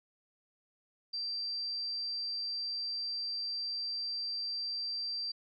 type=tone; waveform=sine; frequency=4699 Hz; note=D8; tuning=in tune; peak=-34 dBFS; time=1.13-5.32 s; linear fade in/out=10 ms; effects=none